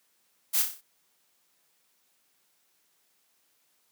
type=noise with echo; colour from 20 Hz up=blue; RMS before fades=-25 dBFS; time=0.53-0.63 s; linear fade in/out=20 ms; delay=31 ms; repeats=6; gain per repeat=-5 dB; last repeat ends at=0.816 s; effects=white hiss -70 dBFS RMS until 3.91 s + high-pass 150 Hz 12 dB/octave